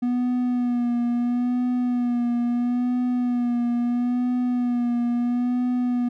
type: tone with vibrato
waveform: triangle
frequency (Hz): 243.6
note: B3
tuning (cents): -24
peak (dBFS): -18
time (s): 0.02-6.09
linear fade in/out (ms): 10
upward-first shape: sine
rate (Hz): 0.75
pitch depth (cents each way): 32
effects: none